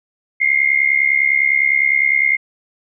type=tone with amplitude modulation; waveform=sine; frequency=2120 Hz; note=C7; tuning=22 cents sharp; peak=-8 dBFS; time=0.4-2.37 s; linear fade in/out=20 ms; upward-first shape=sine; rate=69.9 Hz; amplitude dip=85%; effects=none